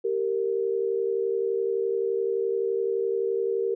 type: tone pair together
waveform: sine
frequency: 391 / 462.7 Hz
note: G4 / A#4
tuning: -4 / -13 cents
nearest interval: minor third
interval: 291 cents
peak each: -26 / -26 dBFS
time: 0.04-3.75 s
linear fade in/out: 10 ms
effects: none